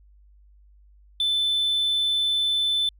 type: tone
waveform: triangle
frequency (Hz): 3520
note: A7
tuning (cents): 0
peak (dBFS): -18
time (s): 1.2-2.89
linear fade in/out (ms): 2
effects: tanh soft clip ceiling -15 dBFS + added 50 Hz sine -51 dBFS peak until 2.99 s